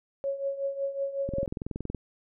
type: tone with tremolo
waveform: sine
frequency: 552 Hz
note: C#5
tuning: 7 cents flat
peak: -25 dBFS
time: 0.24-1.46 s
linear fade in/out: 0 ms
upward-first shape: triangle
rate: 5.4 Hz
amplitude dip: 80%
type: click train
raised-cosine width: 3 ms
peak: -20 dBFS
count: 15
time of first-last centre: 1.29-1.947 s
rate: 21.3 Hz
effects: none